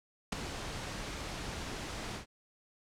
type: noise with ADSR envelope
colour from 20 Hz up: pink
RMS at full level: -30 dBFS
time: 0.32-2.26 s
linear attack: 6 ms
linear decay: 9 ms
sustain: -10 dB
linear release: 110 ms
effects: low-pass 7000 Hz 12 dB/octave